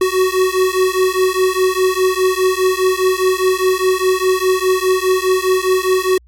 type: beating tone pair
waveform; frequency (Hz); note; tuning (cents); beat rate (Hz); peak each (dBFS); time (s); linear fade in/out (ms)
square; 370.6 / 375.5; F#4 / F#4; +3 / +26; 4.9; -16; 0.01-6.18; 5
effects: added 60 Hz sine -44 dBFS peak until 6.27 s + MP3 64 kbps